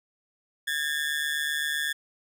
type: ring-modulated tone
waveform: 30% pulse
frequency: 1719 Hz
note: A6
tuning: 41 cents flat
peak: -21 dBFS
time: 0.67-1.93 s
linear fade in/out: 10 ms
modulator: 73.9 Hz
effects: none